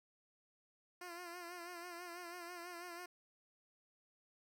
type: tone with vibrato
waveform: 10% pulse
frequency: 349.2 Hz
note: F4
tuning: in tune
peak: -39 dBFS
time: 1.01-3.06 s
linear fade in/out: 5 ms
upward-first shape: sine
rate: 6.1 Hz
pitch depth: 54 cents each way
effects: none